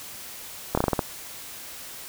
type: slowing click train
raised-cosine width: 1 ms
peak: -7 dBFS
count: 7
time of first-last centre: 0.75-0.992 s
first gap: 25 ms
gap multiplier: 1.19
effects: white hiss -40 dBFS RMS until 2.08 s